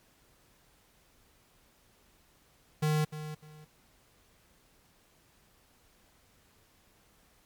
square tone with echo, 153.1 Hz, D#3, 28 cents flat, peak -26 dBFS, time 2.82-3.05 s, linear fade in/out 10 ms, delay 300 ms, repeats 2, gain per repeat -12 dB, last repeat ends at 3.65 s, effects pink hiss -65 dBFS RMS until 7.45 s + MP3 96 kbps

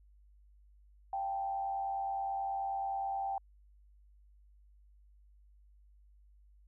sine tone with frequency modulation, 784 Hz, G5, in tune, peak -33 dBFS, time 1.13-3.38 s, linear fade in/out 2 ms, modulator 89.4 Hz, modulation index 0.52, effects added 50 Hz sine -59 dBFS peak until 6.67 s

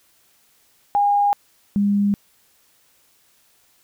sine tone pair in turn, 814 / 202.5 Hz, G#5 / G#3, -35 / -43 cents, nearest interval 2 octaves, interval 2408 cents, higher first, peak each -14 / -15 dBFS, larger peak first, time 0.95-1.33 / 1.76-2.14 s, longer neither, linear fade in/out 0 ms, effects white hiss -59 dBFS RMS until 3.83 s

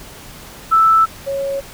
sine tone pair in turn, 1318.5 / 551.6 Hz, E6 / C#5, 0 / -9 cents, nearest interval octave + minor third, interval 1509 cents, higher first, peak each -8 / -18 dBFS, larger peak first, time 0.71-1.06 / 1.26-1.61 s, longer neither, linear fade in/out 20 ms, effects pink hiss -37 dBFS RMS until 1.73 s

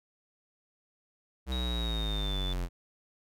square exponential sweep, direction down, 65.41 to 43.1 Hz, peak -31 dBFS, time 1.46-2.69 s, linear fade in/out 50 ms
sine tone with pitch glide, 3808 to 3512 Hz, A#7 to A7, +36 to -4 cents, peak -36 dBFS, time 1.52-2.53 s, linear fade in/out 0 ms, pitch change -140 cents, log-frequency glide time 1.8-2.38 s
effects none

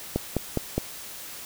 click train, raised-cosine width 2 ms, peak -10 dBFS, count 4, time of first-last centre 0.16-0.78 s, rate 4.84 Hz, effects white hiss -40 dBFS RMS until 1.45 s

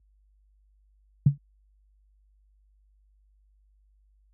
sine tone with exponential decay, 141.6 Hz, C#3, 37 cents sharp, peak -10 dBFS, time 1.26-1.38 s, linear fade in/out 5 ms, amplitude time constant 24 ms, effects added 50 Hz sine -55 dBFS peak until 4.33 s + high-pass 60 Hz 12 dB/octave

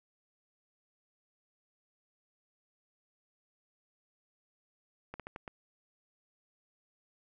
slowing click train, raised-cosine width 0.5 ms, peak -27 dBFS, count 5, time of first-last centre 5.14-5.478 s, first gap 57 ms, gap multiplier 1.27, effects none

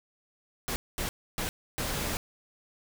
pink noise bursts at uneven times, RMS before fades -32 dBFS, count 4, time 0.68-0.76 / 0.98-1.09 / 1.38-1.49 / 1.78-2.17 s, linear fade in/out 0 ms, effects none

